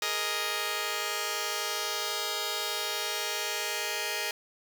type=chord; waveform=5% pulse; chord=Ab suspended second; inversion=none; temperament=just; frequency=415.3 / 467.2 / 623 Hz; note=Ab4 / Bb4 / Eb5; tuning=0 / +4 / +2 cents; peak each=-23 dBFS; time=0.02-4.31 s; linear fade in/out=2 ms; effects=none